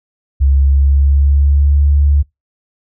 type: tone with pitch glide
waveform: sine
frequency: 68.5 to 71.78 Hz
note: C#2 to D2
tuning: -20 to -39 cents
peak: -7 dBFS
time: 0.4-2.23 s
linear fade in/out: 20 ms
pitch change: +81 cents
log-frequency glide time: 0.5-1.85 s
effects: noise-tail reverb RT60 0.2 s tail -26 dB re dry